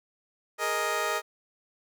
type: chord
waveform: 15% pulse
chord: Ab suspended second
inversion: none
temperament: just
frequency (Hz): 415.3 / 467.2 / 623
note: Ab4 / Bb4 / Eb5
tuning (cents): 0 / +4 / +2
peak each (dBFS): -27 / -26 / -24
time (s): 0.58-1.22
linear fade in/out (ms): 50
effects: none